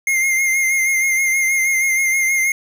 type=tone with vibrato; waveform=square; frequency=2119 Hz; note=C7; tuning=21 cents sharp; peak=-15 dBFS; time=0.07-2.52 s; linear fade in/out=2 ms; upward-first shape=sine; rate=6.3 Hz; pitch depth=34 cents each way; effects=none